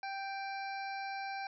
harmonic tone with a mistuned harmonic, 784 Hz, G5, in tune, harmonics 1 / 2 / 3 / 5 / 6 / 7, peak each -39 / -45 / -46 / -54 / -55 / -56 dBFS, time 0.03-1.47 s, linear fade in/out 2 ms, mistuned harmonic 5, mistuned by +76 cents, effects none

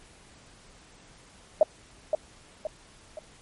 sine tone with echo, 620 Hz, D#5, 6 cents flat, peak -13 dBFS, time 1.61-1.63 s, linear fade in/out 2 ms, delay 520 ms, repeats 3, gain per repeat -7 dB, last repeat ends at 3.19 s, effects pink hiss -54 dBFS RMS until 3.41 s + MP3 48 kbps

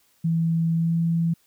sine tone with pitch glide, 164.81 to 166.72 Hz, E3 to E3, 0 to +20 cents, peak -19 dBFS, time 0.24-1.34 s, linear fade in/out 10 ms, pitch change +20 cents, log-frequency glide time 0.75-0.95 s, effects white hiss -63 dBFS RMS until 1.46 s

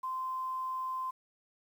sine tone, 1037 Hz, C6, 16 cents flat, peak -33 dBFS, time 0.03-1.11 s, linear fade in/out 10 ms, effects 10-bit

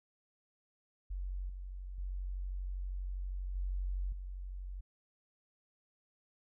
sine tone with level steps, 46.25 Hz, F#1, in tune, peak -36 / -41 / -36 / -33 / -40 dBFS, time 1.1-4.81 s, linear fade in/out 10 ms, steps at 1.49 / 1.98 / 3.55 / 4.12 s, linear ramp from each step 5 ms, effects none

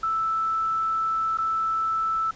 sine tone with dropouts, 1318.5 Hz, E6, in tune, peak -22 dBFS, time 0.03-2.31 s, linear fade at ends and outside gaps 5 ms, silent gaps 1.374-1.384 s, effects pink hiss -49 dBFS RMS until 2.35 s + resampled to 16000 Hz

